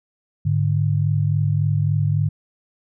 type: tone pair together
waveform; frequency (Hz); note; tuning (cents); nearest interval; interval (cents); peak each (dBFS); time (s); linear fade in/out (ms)
sine; 104.1 / 147.69; G#2 / D3; +5 / +10; tritone; 605; -19; 0.45-2.29; 10
effects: none